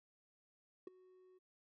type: tone with ADSR envelope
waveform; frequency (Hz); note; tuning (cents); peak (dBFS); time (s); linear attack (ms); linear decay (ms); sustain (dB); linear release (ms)
triangle; 369.7; F#4; -1; -40; 0.87-1.39; 3; 12; -21; 18
effects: none